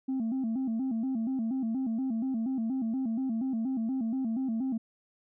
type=tone with vibrato; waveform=sine; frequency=243.7 Hz; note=B3; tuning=23 cents flat; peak=-26 dBFS; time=0.08-4.78 s; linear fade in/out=10 ms; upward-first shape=square; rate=4.2 Hz; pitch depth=140 cents each way; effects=tanh soft clip ceiling -26 dBFS